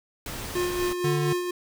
pink noise, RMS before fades -35 dBFS, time 0.26-0.93 s, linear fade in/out 2 ms
square tone with tremolo, 356.4 Hz, F4, 35 cents sharp, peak -24 dBFS, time 0.55-1.51 s, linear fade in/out 5 ms, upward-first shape sine, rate 4.2 Hz, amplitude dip 45%
square tone, 147.5 Hz, D3, 8 cents sharp, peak -25 dBFS, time 1.04-1.33 s, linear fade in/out 5 ms
effects none

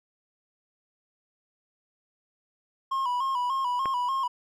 triangle tone with vibrato, 1026 Hz, C6, 34 cents flat, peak -23 dBFS, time 2.91-4.28 s, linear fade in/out 10 ms, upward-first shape square, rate 3.4 Hz, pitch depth 77 cents each way
click, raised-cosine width 0.5 ms, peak -17 dBFS, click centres 3.857 s
effects none

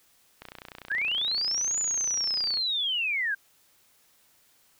click train, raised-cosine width 0.3 ms, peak -25 dBFS, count 66, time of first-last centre 0.42-2.572 s, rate 30.2 Hz
sine linear two-way sweep, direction up then down, 1537 to 7040 to 1537 Hz, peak -25 dBFS, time 0.9-3.35 s, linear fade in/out 10 ms, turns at 1.79 s
effects white hiss -63 dBFS RMS until 4.79 s

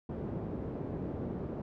pink band-pass noise, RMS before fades -38 dBFS, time 0.09-1.62 s, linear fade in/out 5 ms, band 100 to 430 Hz, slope 12 dB/octave, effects none

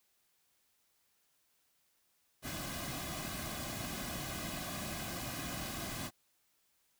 pink noise with comb filter, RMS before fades -41 dBFS, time 2.42-6.11 s, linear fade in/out 50 ms, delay 2.2 ms, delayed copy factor -0.7, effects white hiss -75 dBFS RMS until 6.99 s

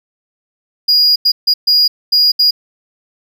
triangle tone bursts at uneven times, 4875 Hz, D#8, 36 cents flat, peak -6 dBFS, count 6, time 0.88-1.16 / 1.25-1.32 / 1.47-1.54 / 1.67-1.88 / 2.12-2.32 / 2.39-2.51 s, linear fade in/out 10 ms, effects none

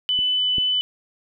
sine tone, 2999 Hz, F#7, 23 cents sharp, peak -18 dBFS, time 0.09-0.81 s, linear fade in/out 0 ms
clicks, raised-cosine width 3 ms, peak -25 / -18 dBFS, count 2, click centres 0.19 / 0.583 s
effects none

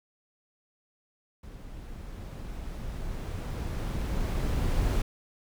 brown noise with level ramp, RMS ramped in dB -44 to -25 dBFS, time 1.43-5.02 s, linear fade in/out 5 ms, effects none

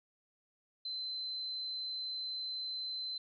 sine tone, 4066 Hz, B7, 50 cents sharp, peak -37 dBFS, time 0.85-3.18 s, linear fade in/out 5 ms, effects none

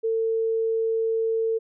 sine tone, 450 Hz, A4, 39 cents sharp, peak -21 dBFS, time 0.03-1.59 s, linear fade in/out 20 ms, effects none

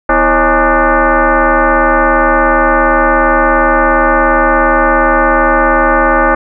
sine tone with frequency modulation, 329.6 Hz, E4, in tune, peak -6 dBFS, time 0.09-6.35 s, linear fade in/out 5 ms, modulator 291 Hz, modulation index 4.6, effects none

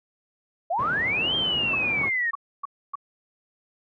sine linear two-way sweep, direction up then down, 622.3 to 3204 to 1806 Hz, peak -22 dBFS, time 0.7-2.31 s, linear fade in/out 10 ms, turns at 1.35 s
pink band-pass noise, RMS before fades -35 dBFS, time 0.78-2.1 s, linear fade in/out 20 ms, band 110 to 1200 Hz, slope 12 dB/octave
sine tone bursts, 1127 Hz, C#6, 28 cents sharp, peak -27 dBFS, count 5, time 1.73-2.955 s, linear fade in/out 5 ms, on 21 ms, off 280 ms
effects none

